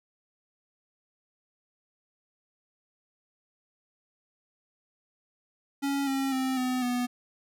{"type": "tone with pitch steps", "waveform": "square", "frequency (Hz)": [278.7, 270.1, 261.8, 253.8, 246], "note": ["C#4", "C#4", "C4", "B3", "B3"], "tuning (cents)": [9, -45, 1, 47, -7], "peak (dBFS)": -27, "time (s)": [5.82, 7.07], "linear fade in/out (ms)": 20, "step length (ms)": 250, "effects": []}